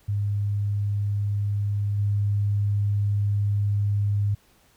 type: tone with level steps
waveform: sine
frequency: 102.1 Hz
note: G#2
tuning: 29 cents flat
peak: -22 / -20 dBFS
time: 0.08-4.35 s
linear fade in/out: 10 ms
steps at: 1.98 s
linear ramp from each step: 10 ms
effects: pink hiss -60 dBFS RMS until 4.76 s